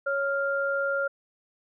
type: tone pair together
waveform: sine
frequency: 554.4 / 1397 Hz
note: C#5 / F6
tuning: 0 / 0 cents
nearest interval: octave + major third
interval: 1600 cents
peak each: -27 dBFS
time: 0.06-1.08 s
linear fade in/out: 10 ms
effects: none